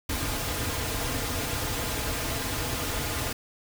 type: noise with comb filter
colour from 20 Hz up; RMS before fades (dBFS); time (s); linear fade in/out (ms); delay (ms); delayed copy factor
pink; -30; 0.09-3.33; 5; 5.3; -0.6
effects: none